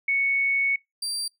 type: tone pair in turn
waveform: sine / 30% pulse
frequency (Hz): 2217 / 4706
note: C#7 / D8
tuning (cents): 0 / +3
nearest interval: octave + minor second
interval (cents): 1303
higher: second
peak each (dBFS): -20 / -24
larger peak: first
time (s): 0.08-0.76 / 1.02-1.28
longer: first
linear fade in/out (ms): 5
effects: noise-tail reverb RT60 0.2 s tail -26 dB re dry